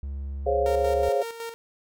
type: tone with pitch glide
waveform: triangle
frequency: 69.3 to 70.72 Hz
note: C#2 to C#2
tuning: 0 to +35 cents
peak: -28 dBFS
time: 0.03-1.09 s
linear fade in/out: 0 ms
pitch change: +35 cents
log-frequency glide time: 0.41-0.97 s
type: chord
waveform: sine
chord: Db major seventh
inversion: second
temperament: equal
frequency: 415.3 / 523.3 / 554.4 / 698.5 Hz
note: Ab4 / C5 / Db5 / F5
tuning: 0 / 0 / 0 / 0 cents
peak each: -26 / -28 / -25 / -27 dBFS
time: 0.46-1.23 s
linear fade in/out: 10 ms
type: tone with tremolo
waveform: sawtooth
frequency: 460.7 Hz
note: A#4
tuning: 20 cents flat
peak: -28 dBFS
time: 0.66-1.54 s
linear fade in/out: 0 ms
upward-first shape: square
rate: 5.4 Hz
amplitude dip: 55%
effects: none